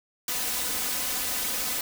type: noise with comb filter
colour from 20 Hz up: white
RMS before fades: -29 dBFS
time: 0.28-1.81 s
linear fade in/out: 2 ms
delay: 4 ms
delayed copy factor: +0.9
effects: none